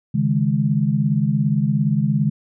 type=chord; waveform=sine; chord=C# suspended second; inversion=none; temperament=just; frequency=138.59 / 155.92 / 207.9 Hz; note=C#3 / D#3 / G#3; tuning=0 / +4 / +2 cents; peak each=-20 dBFS; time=0.14-2.3 s; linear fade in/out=10 ms; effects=none